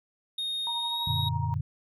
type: tone with pitch glide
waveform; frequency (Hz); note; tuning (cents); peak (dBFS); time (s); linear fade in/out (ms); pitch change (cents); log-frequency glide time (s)
triangle; 3708 to 3784; A#7 to A#7; -10 to +25; -28; 0.38-1.29; 5; +35; 0.79-1.03
type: tone with tremolo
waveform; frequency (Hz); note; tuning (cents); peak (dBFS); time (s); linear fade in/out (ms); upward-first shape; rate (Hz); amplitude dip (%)
sine; 940; A#5; +14; -31; 0.67-1.54; 0; triangle; 12; 65
type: chord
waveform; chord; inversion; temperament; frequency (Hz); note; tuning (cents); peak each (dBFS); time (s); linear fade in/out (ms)
sine; Gb augmented; none; equal; 92.5 / 116.54 / 146.83; Gb2 / Bb2 / D3; 0 / 0 / 0; -31; 1.07-1.61; 5
effects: none